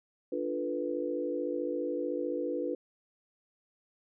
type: chord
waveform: sine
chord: B half-diminished seventh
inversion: first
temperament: equal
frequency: 293.7 / 349.2 / 440 / 493.9 Hz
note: D4 / F4 / A4 / B4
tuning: 0 / 0 / 0 / 0 cents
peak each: -36 / -36 / -40 / -34 dBFS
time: 0.32-2.75 s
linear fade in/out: 5 ms
effects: none